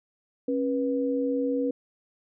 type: tone pair together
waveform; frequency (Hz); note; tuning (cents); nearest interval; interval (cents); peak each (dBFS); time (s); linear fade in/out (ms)
sine; 272.8 / 487.2; C#4 / B4; -28 / -24; minor seventh; 1004; -26 / -27; 0.48-1.71; 5
effects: none